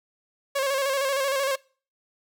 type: tone with vibrato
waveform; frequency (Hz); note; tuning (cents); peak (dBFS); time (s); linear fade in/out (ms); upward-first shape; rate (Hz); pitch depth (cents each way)
sawtooth; 546; C#5; -26; -19; 0.55-1.56; 10; square; 13; 46
effects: noise-tail reverb RT60 0.4 s tail -24 dB re dry